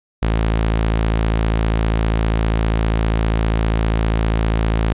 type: tone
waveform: sawtooth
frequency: 55 Hz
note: A1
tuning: in tune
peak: -11 dBFS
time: 0.22-4.93 s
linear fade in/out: 10 ms
effects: resampled to 8000 Hz

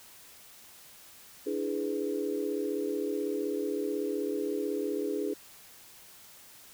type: chord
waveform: sine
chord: E dominant seventh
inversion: third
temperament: equal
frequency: 293.7 / 329.6 / 415.3 / 493.9 Hz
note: D4 / E4 / G#4 / B4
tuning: 0 / 0 / 0 / 0 cents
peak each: -35 / -37 / -32 / -38 dBFS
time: 1.46-5.34 s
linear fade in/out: 10 ms
effects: white hiss -53 dBFS RMS until 6.73 s

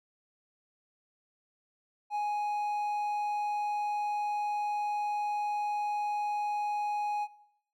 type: tone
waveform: triangle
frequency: 832 Hz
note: G#5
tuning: 3 cents sharp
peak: -27 dBFS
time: 2.1-7.28 s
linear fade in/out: 50 ms
effects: noise-tail reverb RT60 0.7 s tail -18 dB re dry

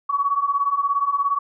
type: beating tone pair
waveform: sine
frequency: 1116 / 1133 Hz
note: C#6 / C#6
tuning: +11 / +37 cents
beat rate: 17 Hz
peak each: -23 / -20 dBFS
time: 0.09-1.39 s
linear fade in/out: 10 ms
effects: none

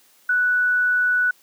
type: tone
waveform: sine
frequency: 1480 Hz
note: F#6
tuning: in tune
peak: -16 dBFS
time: 0.29-1.31 s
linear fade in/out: 5 ms
effects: white hiss -56 dBFS RMS until 1.42 s + high-pass 200 Hz 12 dB/octave

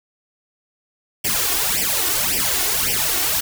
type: noise with flanger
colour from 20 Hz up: white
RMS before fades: -20 dBFS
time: 1.24-3.41 s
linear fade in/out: 10 ms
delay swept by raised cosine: 0.37 to 2.77 ms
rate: 1.8 Hz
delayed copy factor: +1
effects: none

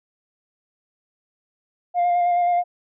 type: tone with vibrato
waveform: sine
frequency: 704 Hz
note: F5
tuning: 14 cents sharp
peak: -14 dBFS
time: 1.94-2.64 s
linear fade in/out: 50 ms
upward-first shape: square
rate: 9.4 Hz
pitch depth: 14 cents each way
effects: tanh soft clip ceiling -15 dBFS

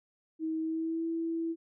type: tone with pitch glide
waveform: sine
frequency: 319.1 to 329.8 Hz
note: D#4 to E4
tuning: +44 to +1 cents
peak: -30 dBFS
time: 0.39-1.56 s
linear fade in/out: 50 ms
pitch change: +57 cents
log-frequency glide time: 0.6-1.06 s
effects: none

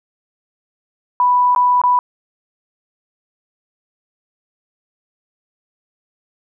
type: tone with dropouts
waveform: sine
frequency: 987.8 Hz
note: B5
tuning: in tune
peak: -10 dBFS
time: 1.2-1.99 s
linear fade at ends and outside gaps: 1 ms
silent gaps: 1.549-1.561 / 1.816-1.837 s
effects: none

